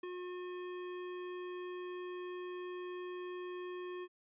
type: tone with ADSR envelope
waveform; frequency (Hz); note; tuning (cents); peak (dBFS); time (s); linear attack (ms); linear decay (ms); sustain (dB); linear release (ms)
square; 360.3; F#4; -46; -38; 0.03-4.08; 7; 4; -4; 48
effects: resampled to 8000 Hz